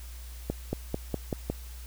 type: accelerating click train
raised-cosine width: 2 ms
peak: -15 dBFS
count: 6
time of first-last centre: 0.5-1.5 s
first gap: 230 ms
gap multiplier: 0.93
effects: added 60 Hz sine -40 dBFS peak until 1.86 s + white hiss -51 dBFS RMS until 1.86 s